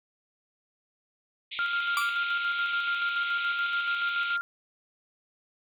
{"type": "band-pass noise", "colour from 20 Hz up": "white", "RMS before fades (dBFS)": -38, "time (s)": [1.51, 4.37], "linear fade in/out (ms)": 10, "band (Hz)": [2100, 3800], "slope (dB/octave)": 96}
{"type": "tone with tremolo", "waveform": "sine", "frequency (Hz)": 1396.9, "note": "F6", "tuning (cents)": 0, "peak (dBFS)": -25, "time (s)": [1.59, 4.41], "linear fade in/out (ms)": 0, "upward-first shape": "square", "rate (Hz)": 7, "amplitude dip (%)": 35}
{"type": "tone with exponential decay", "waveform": "40% pulse", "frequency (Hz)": 1166, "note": "D6", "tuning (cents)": -13, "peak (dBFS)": -22, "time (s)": [1.97, 2.2], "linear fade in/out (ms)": 1, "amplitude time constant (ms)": 49}
{"effects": []}